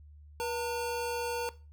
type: tone pair together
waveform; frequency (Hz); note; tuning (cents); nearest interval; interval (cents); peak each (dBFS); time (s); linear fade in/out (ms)
square; 481.5 / 909; B4 / A#5; -44 / -44; major seventh; 1100; -35 / -35; 0.4-1.49; 0
effects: noise-tail reverb RT60 0.3 s tail -17 dB re dry + added 74 Hz sine -50 dBFS peak until 1.72 s